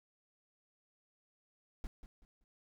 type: noise with echo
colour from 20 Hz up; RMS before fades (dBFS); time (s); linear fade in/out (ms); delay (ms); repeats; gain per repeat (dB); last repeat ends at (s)
brown; -40; 1.84-1.87; 0; 190; 3; -11; 2.44
effects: none